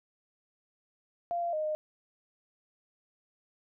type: tone with pitch steps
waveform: sine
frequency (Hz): 692 / 688 / 618 / 614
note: F5 / F5 / D#5 / D#5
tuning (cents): -16 / -26 / -12 / -23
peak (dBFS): -29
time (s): 1.31-1.75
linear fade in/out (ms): 0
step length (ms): 110
effects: none